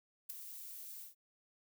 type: noise with ADSR envelope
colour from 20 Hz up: violet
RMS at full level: -38 dBFS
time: 0.29-1.15 s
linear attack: 12 ms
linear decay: 6 ms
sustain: -11 dB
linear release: 130 ms
effects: none